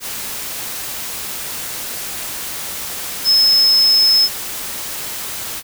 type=tone in noise; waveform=sine; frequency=5190 Hz; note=E8; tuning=28 cents flat; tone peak=-9 dBFS; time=3.24-4.29 s; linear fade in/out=50 ms; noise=white; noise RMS=-26 dBFS; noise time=0-5.63 s; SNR=+14 dB; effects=none